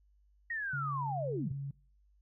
sine linear sweep, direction down, 1894 to 95.8 Hz, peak -34 dBFS, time 0.5-1.52 s, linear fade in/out 5 ms
sine tone, 139.1 Hz, C#3, 6 cents sharp, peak -36 dBFS, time 0.73-1.71 s, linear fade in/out 5 ms
effects noise-tail reverb RT60 0.5 s tail -23 dB re dry + added 50 Hz sine -64 dBFS peak until 2.21 s

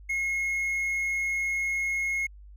triangle tone, 2163 Hz, C#7, 43 cents flat, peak -24 dBFS, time 0.09-2.27 s, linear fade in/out 10 ms, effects added 50 Hz sine -45 dBFS peak until 2.56 s

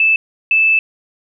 sine tone pair in turn, 2630 / 2630 Hz, E7 / E7, -5 / -5 cents, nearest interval unison, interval 0 cents, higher neither, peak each -9 dBFS, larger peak neither, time 0-0.16 / 0.51-0.79 s, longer second, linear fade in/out 2 ms, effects none

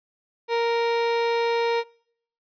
30% pulse tone, 466.2 Hz, A#4, in tune, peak -18 dBFS, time 0.48-1.84 s, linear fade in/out 50 ms, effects noise-tail reverb RT60 0.7 s tail -26 dB re dry + resampled to 11025 Hz

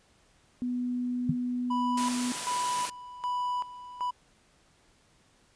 sine tone, 246.9 Hz, B3, in tune, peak -28 dBFS, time 0.62-2.32 s, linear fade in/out 0 ms
sine tone with exponential decay, 159.6 Hz, D#3, 44 cents sharp, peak -19 dBFS, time 1.29-1.37 s, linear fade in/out 5 ms, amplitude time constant 16 ms
triangle tone with tremolo, 987.8 Hz, B5, in tune, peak -26 dBFS, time 1.7-4.11 s, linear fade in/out 10 ms, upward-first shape square, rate 1.3 Hz, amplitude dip 80%
white high-pass noise, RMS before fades -34 dBFS, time 1.97-2.9 s, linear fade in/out 5 ms, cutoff 120 Hz, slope 24 dB/octave
effects pink hiss -64 dBFS RMS until 5.55 s + resampled to 22050 Hz

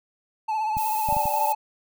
triangle tone with vibrato, 867 Hz, A5, 26 cents flat, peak -21 dBFS, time 0.48-1.55 s, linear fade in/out 10 ms, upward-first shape triangle, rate 16 Hz, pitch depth 54 cents each way
clicks, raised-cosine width 5 ms, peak -21 dBFS, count 5, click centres 0.769 / 1.088 / 1.126 / 1.167 / 1.256 s
violet noise, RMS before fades -33 dBFS, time 0.77-1.53 s, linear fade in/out 10 ms
sine chord, D suspended fourth, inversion none, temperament equal, 587.3 / 784 / 880 Hz, D5 / G5 / A5, 0 / 0 / 0 cents, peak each -30 dBFS, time 1.08-1.53 s, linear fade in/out 10 ms
effects none

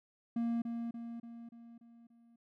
triangle tone with echo, 233.1 Hz, A#3, in tune, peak -29 dBFS, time 0.36-0.62 s, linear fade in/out 5 ms, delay 290 ms, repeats 6, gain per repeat -5 dB, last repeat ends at 2.36 s, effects none

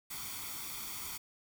white noise with comb filter, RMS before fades -42 dBFS, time 0.1-1.18 s, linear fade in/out 10 ms, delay 0.88 ms, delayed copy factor +0.7, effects none

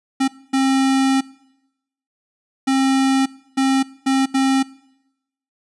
square tone bursts at uneven times, 267.5 Hz, C4, 38 cents sharp, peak -15 dBFS, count 6, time 0.2-0.28 / 0.53-1.21 / 2.67-3.26 / 3.57-3.83 / 4.06-4.26 / 4.34-4.63 s, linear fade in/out 10 ms, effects noise-tail reverb RT60 0.9 s tail -22 dB re dry + resampled to 24000 Hz

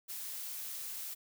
blue noise, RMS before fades -42 dBFS, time 0.08-1.15 s, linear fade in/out 20 ms, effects none

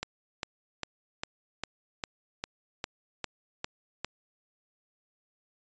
click train, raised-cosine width 0.2 ms, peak -15 dBFS, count 11, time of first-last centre 0.03-4.046 s, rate 2.49 Hz, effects resampled to 16000 Hz

